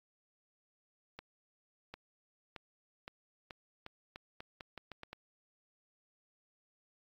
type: accelerating click train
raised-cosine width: 0.3 ms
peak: -29 dBFS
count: 13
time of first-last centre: 1.19-5.13 s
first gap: 750 ms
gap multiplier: 0.83
effects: AAC 48 kbps